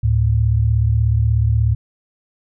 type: tone pair together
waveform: sine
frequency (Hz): 73.42 / 110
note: D2 / A2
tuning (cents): 0 / 0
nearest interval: perfect fifth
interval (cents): 700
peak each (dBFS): -17 / -14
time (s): 0.03-1.75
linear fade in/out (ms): 10
effects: none